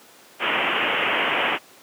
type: low-pass noise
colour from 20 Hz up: white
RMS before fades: -22 dBFS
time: 0.39-1.59 s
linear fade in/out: 50 ms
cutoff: 3100 Hz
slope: 96 dB/octave
effects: pink hiss -49 dBFS RMS until 1.82 s + high-pass 300 Hz 12 dB/octave